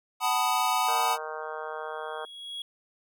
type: chord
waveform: square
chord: B dominant seventh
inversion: second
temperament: equal with one note detuned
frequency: 751.6 / 880 / 987.8 / 1244.5 Hz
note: F#5 / A5 / B5 / D#6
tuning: +27 / 0 / 0 / 0 cents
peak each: -30 dBFS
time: 0.2-1.18 s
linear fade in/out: 50 ms
type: harmonic tone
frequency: 155.56 Hz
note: D#3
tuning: in tune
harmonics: 3 / 4 / 5 / 6 / 7 / 8 / 9 / 10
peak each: -39 / -40 / -41 / -42 / -42 / -43 / -44 / -44 dBFS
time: 0.88-2.25 s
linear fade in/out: 2 ms
type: tone with exponential growth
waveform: triangle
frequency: 3324 Hz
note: G#7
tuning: 1 cent sharp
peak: -31 dBFS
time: 1.42-2.62 s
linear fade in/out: 2 ms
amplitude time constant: 260 ms
effects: none